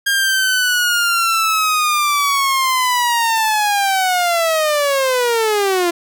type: linear sweep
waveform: sawtooth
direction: down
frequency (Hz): 1618 to 339.7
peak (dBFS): -10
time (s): 0.06-5.91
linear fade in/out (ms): 10
effects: none